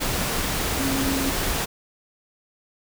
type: tone in noise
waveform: sine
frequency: 270.8 Hz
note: C#4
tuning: 40 cents flat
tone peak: -24 dBFS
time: 0.78-1.31 s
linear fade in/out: 20 ms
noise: pink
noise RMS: -25 dBFS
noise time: 0-1.66 s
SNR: -2 dB
effects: none